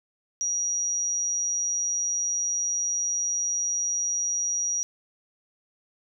sine tone, 5760 Hz, F#8, 47 cents flat, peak -24 dBFS, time 0.41-4.83 s, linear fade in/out 0 ms, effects none

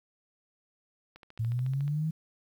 click train, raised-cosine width 0.3 ms, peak -34 dBFS, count 11, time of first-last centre 1.16-1.879 s, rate 13.9 Hz
sine linear sweep, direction up, 110.3 to 161.2 Hz, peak -27 dBFS, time 1.39-2.11 s, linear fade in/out 10 ms
effects 10-bit

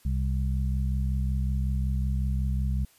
harmonic tone, 65.4 Hz, C2, in tune, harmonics 1 / 2 / 3, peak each -25 / -31 / -35 dBFS, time 0.05-2.85 s, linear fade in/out 5 ms, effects white hiss -60 dBFS RMS until 2.98 s + resampled to 32000 Hz

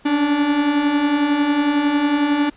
45% pulse beating tone pair, 281.5 / 292.5 Hz, C#4 / D4, +27 / -7 cents, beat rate 11 Hz, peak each -24 / -16 dBFS, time 0.05-2.5 s, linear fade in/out 10 ms, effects pink hiss -50 dBFS RMS until 2.56 s + resampled to 8000 Hz

